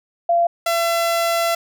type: tone pair in turn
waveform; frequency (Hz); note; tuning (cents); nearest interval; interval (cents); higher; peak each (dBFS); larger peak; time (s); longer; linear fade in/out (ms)
sine / sawtooth; 686 / 675; F5 / E5; -31 / +41; unison; 28; first; -13; neither; 0.29-0.47 / 0.66-1.55; second; 5
effects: none

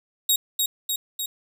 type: tone with echo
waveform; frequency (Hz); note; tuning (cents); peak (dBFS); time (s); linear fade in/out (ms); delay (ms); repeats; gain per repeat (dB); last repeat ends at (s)
15% pulse; 3778; A#7; +22; -10; 0.29-0.36; 5; 300; 3; -3; 1.26
effects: none

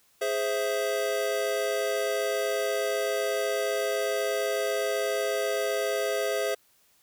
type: chord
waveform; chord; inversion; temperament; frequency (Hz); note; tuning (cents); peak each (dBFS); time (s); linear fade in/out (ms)
square; Ab augmented; none; equal; 415.3 / 523.3 / 659.3; Ab4 / C5 / E5; 0 / 0 / 0; -31; 0.21-6.55; 10
effects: white hiss -64 dBFS RMS until 7.02 s

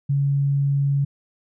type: tone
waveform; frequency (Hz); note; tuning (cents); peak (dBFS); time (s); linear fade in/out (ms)
sine; 140.2; C#3; +20; -17; 0.09-1.05; 10
effects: none

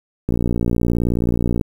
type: click train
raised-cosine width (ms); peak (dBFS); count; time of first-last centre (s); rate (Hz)
3; -6; 79; 0.29-1.612; 59
effects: 7-bit

